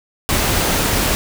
pink noise, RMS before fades -17 dBFS, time 0.29-1.15 s, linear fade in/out 0 ms, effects none

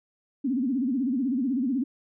sine tone with vibrato, 257.6 Hz, C4, 27 cents flat, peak -23 dBFS, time 0.44-1.84 s, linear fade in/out 10 ms, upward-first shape sine, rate 16 Hz, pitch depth 180 cents each way, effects none

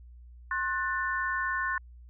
sine chord, F# diminished, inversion second, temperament just, 1065.6 / 1480 / 1776 Hz, C6 / F#6 / A6, +31 / 0 / +16 cents, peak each -32 dBFS, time 0.51-1.78 s, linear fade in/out 2 ms, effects added 60 Hz sine -47 dBFS peak until 2.09 s

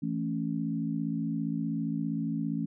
sine chord, A major, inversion second, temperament equal, 164.81 / 220 / 277.2 Hz, E3 / A3 / C#4, 0 / 0 / 0 cents, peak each -33 dBFS, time 0.02-2.66 s, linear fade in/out 10 ms, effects none

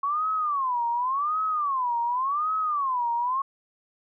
sine tone with vibrato, 1096 Hz, C#6, 20 cents flat, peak -23 dBFS, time 0.03-3.42 s, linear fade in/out 5 ms, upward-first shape sine, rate 0.89 Hz, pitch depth 270 cents each way, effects none

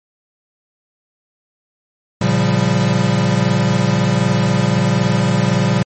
square chord, G half-diminished seventh, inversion first, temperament equal with one note detuned, 114.74 / 138.59 / 174.61 / 196 Hz, Bb2 / Db3 / F3 / G3, -27 / 0 / 0 / 0 cents, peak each -19 dBFS, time 2.21-5.83 s, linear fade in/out 5 ms, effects MP3 32 kbps

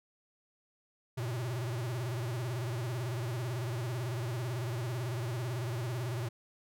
square tone with vibrato, 121 Hz, B2, 35 cents flat, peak -34 dBFS, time 1.17-6.29 s, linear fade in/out 10 ms, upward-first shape sine, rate 18 Hz, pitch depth 160 cents each way, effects none

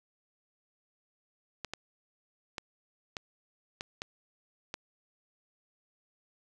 clicks, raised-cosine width 0.2 ms, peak -19 dBFS, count 7, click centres 1.647 / 1.736 / 2.582 / 3.168 / 3.809 / 4.019 / 4.741 s, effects none

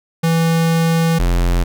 square tone pair in turn, 164.81 / 43.65 Hz, E3 / F1, 0 / 0 cents, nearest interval octave + major seventh, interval 2300 cents, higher first, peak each -13 dBFS, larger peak neither, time 0.23-1.19 / 1.19-1.64 s, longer first, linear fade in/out 10 ms, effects none

